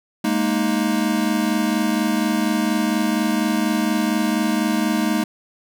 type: chord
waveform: square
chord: Ab suspended second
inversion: none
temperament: equal with one note detuned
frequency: 207.7 / 231.9 / 311.1 Hz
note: Ab3 / Bb3 / Eb4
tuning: 0 / -9 / 0 cents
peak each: -23 dBFS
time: 0.24-5.24 s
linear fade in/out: 5 ms
effects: none